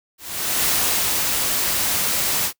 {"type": "noise with ADSR envelope", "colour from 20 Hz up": "white", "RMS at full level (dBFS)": -19, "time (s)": [0.18, 2.53], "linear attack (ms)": 470, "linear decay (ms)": 480, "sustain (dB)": -2, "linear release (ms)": 75, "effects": ["noise-tail reverb RT60 0.1 s tail -23 dB re dry"]}